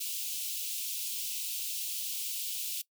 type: high-pass noise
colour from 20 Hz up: white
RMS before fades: -36 dBFS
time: 0-2.82 s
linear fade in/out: 10 ms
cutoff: 2600 Hz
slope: 48 dB/octave
effects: noise-tail reverb RT60 0.1 s tail -20 dB re dry